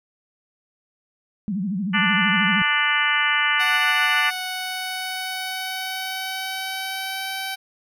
sine tone with vibrato, 194.1 Hz, G3, 17 cents flat, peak -22 dBFS, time 1.48-2.62 s, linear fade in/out 0 ms, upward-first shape sine, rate 13 Hz, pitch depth 180 cents each way
harmonic tone, 294.6 Hz, D4, 6 cents sharp, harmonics 3 / 4 / 5 / 6 / 7 / 8 / 9 / 10, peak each -30 / -26 / -25 / -23 / -24 / -27 / -32 / -26 dBFS, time 1.93-4.31 s, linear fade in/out 20 ms
10% pulse tone with pitch glide, 740 to 768.8 Hz, F#5 to G5, 0 to -34 cents, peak -18 dBFS, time 3.59-7.56 s, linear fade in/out 20 ms, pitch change +66 cents, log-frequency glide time 4.41-7.28 s
effects none

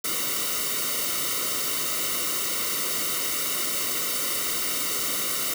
white noise with comb filter, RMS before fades -27 dBFS, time 0.04-5.54 s, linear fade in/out 5 ms, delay 1.2 ms, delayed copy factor -1, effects none

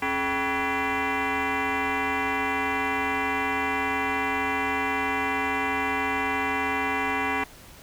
sine tone with frequency modulation, 622.3 Hz, D#5, in tune, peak -22 dBFS, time 0.02-7.44 s, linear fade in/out 5 ms, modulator 350 Hz, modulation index 5.4, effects tanh soft clip ceiling -20 dBFS + pink hiss -48 dBFS RMS until 7.82 s

